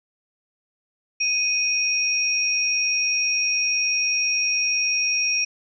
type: tone pair together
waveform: sine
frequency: 2489 / 5601 Hz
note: D#7 / F8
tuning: 0 / +4 cents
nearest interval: octave + major second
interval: 1404 cents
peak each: -22 dBFS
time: 1.2-5.45 s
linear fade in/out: 10 ms
effects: none